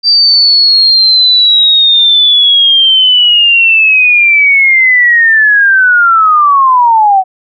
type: linear sweep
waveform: sine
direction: down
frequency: 4692 to 740 Hz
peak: -3 dBFS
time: 0.03-7.24 s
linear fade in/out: 50 ms
effects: none